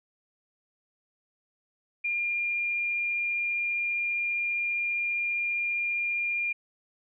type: tone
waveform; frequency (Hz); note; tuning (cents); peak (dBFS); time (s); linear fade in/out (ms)
sine; 2405; D7; +41; -26; 2.04-6.53; 10
effects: none